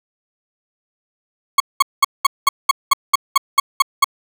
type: tone bursts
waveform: 40% pulse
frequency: 1098 Hz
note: C#6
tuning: 17 cents flat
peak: -7 dBFS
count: 12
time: 1.58-4.044 s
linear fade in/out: 5 ms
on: 22 ms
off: 200 ms
effects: none